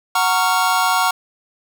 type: chord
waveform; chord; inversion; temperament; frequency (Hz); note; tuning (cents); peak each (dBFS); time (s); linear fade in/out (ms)
square; Gb major seventh; none; just; 740 / 925 / 1110 / 1387.5; Gb5 / Bb5 / Db6 / F6; 0 / -14 / +2 / -12; -21; 0.15-1.11; 5
effects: none